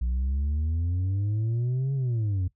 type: exponential two-way sweep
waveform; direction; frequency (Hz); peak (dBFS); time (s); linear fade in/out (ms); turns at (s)
sine; up then down; 59 to 138.59 to 87.8; -21; 0.01-2.48; 10; 1.94
effects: noise-tail reverb RT60 0.1 s tail -17 dB re dry + tanh soft clip ceiling -23 dBFS